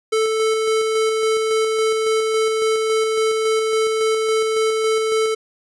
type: tone with tremolo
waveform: square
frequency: 440 Hz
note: A4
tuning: in tune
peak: -16 dBFS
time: 0.12-5.35 s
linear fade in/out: 10 ms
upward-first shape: square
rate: 3.6 Hz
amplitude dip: 25%
effects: resampled to 24000 Hz